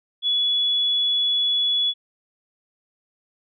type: tone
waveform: sine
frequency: 3400 Hz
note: G#7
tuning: 40 cents sharp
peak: -18 dBFS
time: 0.22-1.94 s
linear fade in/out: 50 ms
effects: none